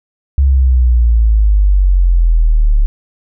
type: exponential sweep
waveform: sine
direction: down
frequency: 69.3 to 35.65 Hz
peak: -6 dBFS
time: 0.38-2.86 s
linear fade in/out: 0 ms
effects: none